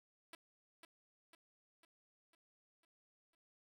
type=tone with echo; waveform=5% pulse; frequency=329.6 Hz; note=E4; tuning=in tune; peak=-39 dBFS; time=0.33-0.35 s; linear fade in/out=2 ms; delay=500 ms; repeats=6; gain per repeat=-5 dB; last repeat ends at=3.35 s; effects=none